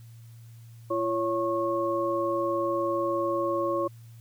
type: tone cluster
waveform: sine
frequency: 342 / 558 / 1091 Hz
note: F4 / C#5 / C#6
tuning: -36 / +11 / -28 cents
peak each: -29 / -28 / -30 dBFS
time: 0.9-3.88 s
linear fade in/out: 10 ms
effects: added 115 Hz sine -45 dBFS peak until 4.2 s + white hiss -62 dBFS RMS until 4.2 s